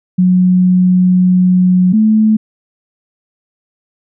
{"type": "tone pair in turn", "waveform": "sine", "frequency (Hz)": [182.4, 216.9], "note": ["F#3", "A3"], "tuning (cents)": [-24, -25], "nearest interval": "minor third", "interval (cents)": 299, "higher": "second", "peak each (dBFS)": -6, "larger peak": "neither", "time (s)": [[0.18, 1.93], [1.93, 2.37]], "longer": "first", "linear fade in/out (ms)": 10, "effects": []}